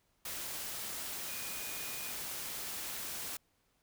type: tone in noise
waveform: sine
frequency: 2458 Hz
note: D#7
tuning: 22 cents flat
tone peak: -49 dBFS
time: 1.28-2.12 s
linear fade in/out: 5 ms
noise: white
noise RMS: -41 dBFS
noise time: 0.25-3.37 s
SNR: -11 dB
effects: pink hiss -75 dBFS RMS until 3.82 s